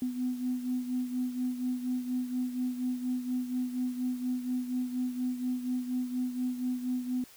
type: beating tone pair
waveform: sine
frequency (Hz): 250.1 / 254.3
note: B3 / C4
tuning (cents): +22 / -49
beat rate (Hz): 4.2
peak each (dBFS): -30 / -36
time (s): 0.02-7.24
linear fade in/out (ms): 2
effects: tanh soft clip ceiling -22 dBFS + white hiss -55 dBFS RMS until 7.36 s